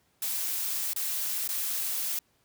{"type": "noise with dropouts", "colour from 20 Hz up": "blue", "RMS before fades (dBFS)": -31, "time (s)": [0.22, 2.19], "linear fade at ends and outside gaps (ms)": 2, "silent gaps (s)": [[0.934, 0.961], [1.477, 1.489]], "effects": ["pink hiss -69 dBFS RMS until 2.44 s", "high-pass 60 Hz 12 dB/octave"]}